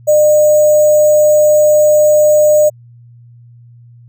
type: tone with sample-and-hold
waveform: sine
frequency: 604 Hz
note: D5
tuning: 48 cents sharp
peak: -5 dBFS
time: 0.07-2.7 s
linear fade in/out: 20 ms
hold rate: 7350 Hz
effects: added 119 Hz sine -37 dBFS peak until 4.08 s